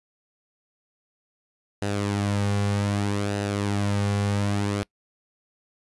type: tone with flanger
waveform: sawtooth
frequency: 101.5 Hz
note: G#2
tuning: 39 cents flat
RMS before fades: -25 dBFS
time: 1.82-4.83 s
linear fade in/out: 0 ms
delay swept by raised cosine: 0.89 to 3.19 ms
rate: 0.64 Hz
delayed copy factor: -0.5
effects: noise-tail reverb RT60 0.1 s tail -25 dB re dry + resampled to 24000 Hz